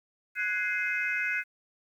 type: chord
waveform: sine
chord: Ab dominant seventh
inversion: third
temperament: equal with one note detuned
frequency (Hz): 1480 / 1661.2 / 2093 / 2538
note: Gb6 / Ab6 / C7 / Eb7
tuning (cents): 0 / 0 / 0 / +34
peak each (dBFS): -31 / -35 / -31 / -33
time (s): 0.35-1.44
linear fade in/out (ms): 50
effects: tanh soft clip ceiling -18 dBFS + 10-bit